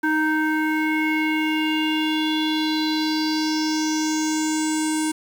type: tone with low-pass filter sweep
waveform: square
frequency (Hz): 311.1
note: D#4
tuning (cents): 0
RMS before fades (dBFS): -22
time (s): 0.03-5.12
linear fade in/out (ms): 10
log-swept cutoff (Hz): 1500 to 9100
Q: 4.8
effects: 7-bit